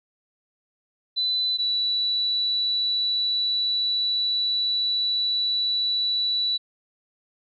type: tone pair in turn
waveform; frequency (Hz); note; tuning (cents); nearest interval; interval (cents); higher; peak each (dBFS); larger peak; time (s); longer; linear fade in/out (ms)
sine; 4000 / 3947; B7 / B7; +21 / -2; unison; 23; first; -21; neither; 1.16-1.58 / 1.58-6.58; second; 20
effects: none